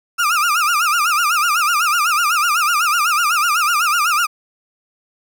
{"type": "tone with vibrato", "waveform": "35% pulse", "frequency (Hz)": 1300, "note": "E6", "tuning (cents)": -24, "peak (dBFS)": -12, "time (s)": [0.18, 4.27], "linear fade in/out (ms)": 20, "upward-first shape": "sine", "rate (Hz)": 8, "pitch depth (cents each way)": 170, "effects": []}